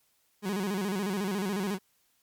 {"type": "tone with vibrato", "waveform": "30% pulse", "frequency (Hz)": 196, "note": "G3", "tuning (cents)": 0, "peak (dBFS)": -26, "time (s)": [0.42, 1.79], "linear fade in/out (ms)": 50, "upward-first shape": "square", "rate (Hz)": 14, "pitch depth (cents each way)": 96, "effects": ["white hiss -70 dBFS RMS until 2.22 s", "MP3 96 kbps"]}